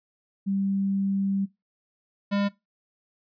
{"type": "tone pair in turn", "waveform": ["sine", "square"], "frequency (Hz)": [196, 201.4], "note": ["G3", "G3"], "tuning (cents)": [0, 47], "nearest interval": "unison", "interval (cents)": 47, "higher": "second", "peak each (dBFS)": -23, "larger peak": "neither", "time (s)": [[0.46, 1.46], [2.31, 2.49]], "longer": "first", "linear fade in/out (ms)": 20, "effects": ["noise-tail reverb RT60 0.2 s tail -20 dB re dry", "resampled to 11025 Hz"]}